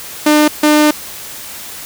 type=tone bursts at uneven times; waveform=sawtooth; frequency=301.1 Hz; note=D4; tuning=43 cents sharp; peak=-3 dBFS; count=2; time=0.26-0.48 / 0.63-0.91 s; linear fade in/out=5 ms; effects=white hiss -29 dBFS RMS until 1.85 s